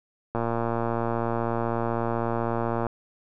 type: click train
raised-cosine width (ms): 1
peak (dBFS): -13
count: 293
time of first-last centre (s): 0.35-2.867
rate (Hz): 116
effects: none